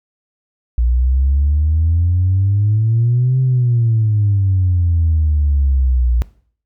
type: exponential two-way sweep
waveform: sine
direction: up then down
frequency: 58.27 to 131.4 to 58.27 Hz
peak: -10 dBFS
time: 0.78-6.22 s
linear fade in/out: 0 ms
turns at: 3.4 s
effects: noise-tail reverb RT60 0.5 s tail -20 dB re dry + tanh soft clip ceiling -7 dBFS